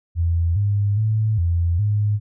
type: tone with pitch steps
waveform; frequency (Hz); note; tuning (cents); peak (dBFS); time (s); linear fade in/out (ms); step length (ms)
sine; 84.4 / 101.9 / 108.9 / 85.4 / 104.4; E2 / G#2 / A2 / F2 / G#2; +41 / -32 / -17 / -38 / +10; -16; 0.15-2.2; 50; 410
effects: none